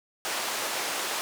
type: band-pass noise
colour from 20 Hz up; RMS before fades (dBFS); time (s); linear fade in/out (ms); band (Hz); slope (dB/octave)
pink; -31; 0.25-1.21; 0; 550 to 12000; 12
effects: none